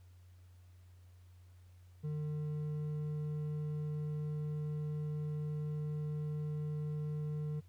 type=tone with hard clipping; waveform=sine; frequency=150.7 Hz; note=D3; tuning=45 cents sharp; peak=-37 dBFS; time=2.03-7.61 s; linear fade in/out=20 ms; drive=5 dB; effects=added 90 Hz sine -56 dBFS peak until 7.68 s + pink hiss -73 dBFS RMS until 7.68 s